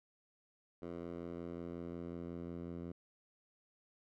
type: tone with band-pass filter sweep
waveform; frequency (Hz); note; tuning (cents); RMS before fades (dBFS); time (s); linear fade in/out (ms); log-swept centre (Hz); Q
10% pulse; 85.5; F2; -36; -45; 0.82-2.92; 5; 400 to 200; 0.76
effects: none